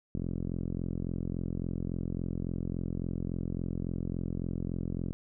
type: tone with low-pass filter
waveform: 5% pulse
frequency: 43.58 Hz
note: F1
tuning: 3 cents flat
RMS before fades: -34 dBFS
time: 0.15-5.13 s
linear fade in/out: 0 ms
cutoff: 220 Hz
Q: 0.9
effects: none